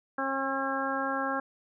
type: harmonic tone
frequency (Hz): 270.2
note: C#4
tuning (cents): -44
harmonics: 1 / 2 / 3 / 4 / 5 / 6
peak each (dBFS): -35 / -35 / -35 / -35 / -35 / -35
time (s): 0.18-1.4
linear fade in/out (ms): 5
effects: none